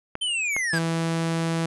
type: clicks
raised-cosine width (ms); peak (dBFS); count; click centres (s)
0.5; -15; 2; 0.154 / 0.565
type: linear sweep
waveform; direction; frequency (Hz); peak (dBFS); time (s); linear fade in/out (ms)
square; down; 3122 to 1548; -24; 0.21-0.79; 10
type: tone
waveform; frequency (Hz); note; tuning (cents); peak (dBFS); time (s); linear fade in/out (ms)
sawtooth; 164.81; E3; 0; -19; 0.73-1.66; 5
effects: resampled to 24000 Hz